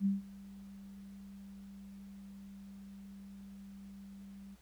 sine tone with ADSR envelope, 196.9 Hz, G3, 8 cents sharp, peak -26 dBFS, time 0-4.56 s, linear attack 56 ms, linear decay 160 ms, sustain -22 dB, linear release 23 ms, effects added 60 Hz sine -63 dBFS peak until 4.61 s + pink hiss -67 dBFS RMS until 4.61 s

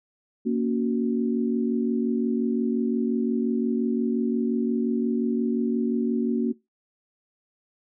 sine chord, F# major, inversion first, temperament equal with one note detuned, 233.1 / 278.8 / 370 Hz, A#3 / C#4 / F#4, 0 / +10 / 0 cents, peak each -23 / -28 / -28 dBFS, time 0.45-6.53 s, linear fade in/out 20 ms, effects noise-tail reverb RT60 0.2 s tail -19 dB re dry

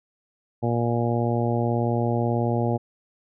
harmonic tone, 118.3 Hz, A#2, 26 cents sharp, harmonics 1 / 2 / 3 / 4 / 5 / 6 / 7, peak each -24 / -27 / -29 / -30 / -31 / -32 / -32 dBFS, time 0.62-2.78 s, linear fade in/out 20 ms, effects none

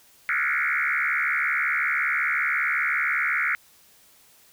sine tone with frequency modulation, 1800 Hz, A6, 39 cents sharp, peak -21 dBFS, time 0.29-3.55 s, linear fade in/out 0 ms, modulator 72.7 Hz, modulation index 6.4, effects white hiss -56 dBFS RMS until 4.52 s

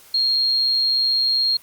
sine tone, 4241 Hz, C8, 23 cents sharp, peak -16 dBFS, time 0.14-1.57 s, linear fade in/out 5 ms, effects white hiss -48 dBFS RMS until 1.62 s + Opus 48 kbps

